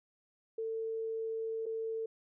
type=tone with dropouts; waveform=sine; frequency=447.7 Hz; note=A4; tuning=30 cents sharp; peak=-34 dBFS; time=0.58-2.06 s; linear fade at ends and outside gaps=5 ms; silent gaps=1.658-1.663 s; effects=none